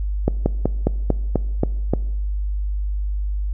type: slowing click train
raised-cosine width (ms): 2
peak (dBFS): -3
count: 8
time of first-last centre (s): 0.28-1.936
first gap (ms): 180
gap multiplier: 1.09
effects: noise-tail reverb RT60 1.0 s tail -21 dB re dry + added 50 Hz sine -20 dBFS peak until 3.53 s